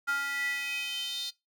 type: tone with high-pass filter sweep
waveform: square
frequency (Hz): 280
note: C#4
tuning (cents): +18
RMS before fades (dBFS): -33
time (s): 0.07-1.31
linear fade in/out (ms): 20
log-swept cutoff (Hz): 1400 to 4000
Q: 6.8
effects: noise-tail reverb RT60 0.2 s tail -20 dB re dry